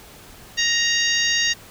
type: harmonic tone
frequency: 935 Hz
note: A#5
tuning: 5 cents sharp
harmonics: 2 / 3 / 4 / 5 / 6 / 7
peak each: -22 / -24 / -25 / -26 / -27 / -27 dBFS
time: 0.57-1.54 s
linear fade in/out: 20 ms
effects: pink hiss -44 dBFS RMS until 1.7 s